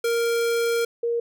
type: tone pair in turn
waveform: square / sine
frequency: 466.2 / 469.2 Hz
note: A#4 / A#4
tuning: 0 / +11 cents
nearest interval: unison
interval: 11 cents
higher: second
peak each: -21 dBFS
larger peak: neither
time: 0.04-0.85 / 1.03-1.2 s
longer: first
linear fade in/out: 5 ms
effects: none